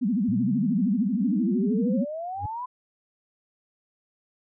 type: tone with vibrato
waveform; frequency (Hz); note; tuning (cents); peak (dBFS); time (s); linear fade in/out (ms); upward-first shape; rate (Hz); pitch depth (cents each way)
sine; 218.7; A3; -10; -21; 0.01-2.05; 20; sine; 13; 280
type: exponential sweep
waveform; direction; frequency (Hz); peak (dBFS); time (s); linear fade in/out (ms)
sine; up; 110 to 1023; -30; 0.28-2.66; 10
type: tone with exponential growth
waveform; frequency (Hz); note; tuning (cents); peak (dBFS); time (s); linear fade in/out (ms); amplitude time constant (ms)
triangle; 94.9; F#2; +44; -23; 2.34-2.46; 5; 24
effects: none